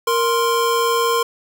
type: tone pair together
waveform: square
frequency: 466.2 / 1046.5 Hz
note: A#4 / C6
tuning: 0 / 0 cents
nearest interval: octave + major second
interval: 1400 cents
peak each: -19 dBFS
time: 0.07-1.23 s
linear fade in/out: 5 ms
effects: none